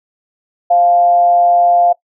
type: tone with frequency modulation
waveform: sine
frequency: 698.5 Hz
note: F5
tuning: in tune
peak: -7 dBFS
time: 0.7-1.93 s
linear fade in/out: 10 ms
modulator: 165 Hz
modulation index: 0.27
effects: noise-tail reverb RT60 0.1 s tail -21 dB re dry